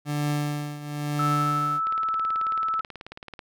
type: tone with tremolo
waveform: 30% pulse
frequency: 147.2 Hz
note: D3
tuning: 4 cents sharp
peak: -20 dBFS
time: 0.05-1.81 s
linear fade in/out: 50 ms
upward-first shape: triangle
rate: 1 Hz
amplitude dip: 80%
type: tone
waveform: sine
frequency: 1312 Hz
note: E6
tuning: 9 cents flat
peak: -23 dBFS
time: 1.19-2.81 s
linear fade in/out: 5 ms
type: click train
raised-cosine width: 0.3 ms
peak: -23 dBFS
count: 29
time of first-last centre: 1.87-3.392 s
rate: 18.4 Hz
effects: none